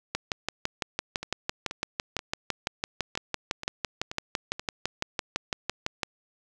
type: two click trains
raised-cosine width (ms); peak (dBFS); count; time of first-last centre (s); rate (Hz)
0.2; -10 / -18; 36 / 8; 0.15-6.032 / 1.23-4.595; 5.95 / 2.08
effects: none